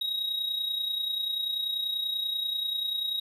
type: tone with amplitude modulation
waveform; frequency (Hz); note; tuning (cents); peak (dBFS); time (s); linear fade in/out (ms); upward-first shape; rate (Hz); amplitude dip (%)
triangle; 3801; A#7; +33; -24; 0.01-3.2; 5; sine; 30.3; 55
effects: none